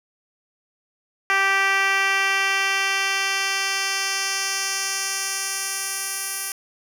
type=tone with band-pass filter sweep; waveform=10% pulse; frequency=390 Hz; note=G4; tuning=9 cents flat; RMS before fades=-23 dBFS; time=1.3-6.52 s; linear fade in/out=0 ms; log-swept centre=1900 to 11000 Hz; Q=1.1; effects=7-bit